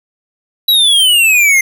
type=exponential sweep; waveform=square; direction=down; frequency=3951 to 2083 Hz; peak=-7 dBFS; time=0.68-1.61 s; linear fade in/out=5 ms; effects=none